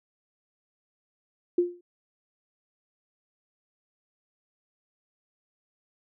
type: tone with exponential decay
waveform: sine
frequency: 351.7 Hz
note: F4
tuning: 12 cents sharp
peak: -16 dBFS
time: 1.58-1.81 s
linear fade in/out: 5 ms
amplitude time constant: 49 ms
effects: none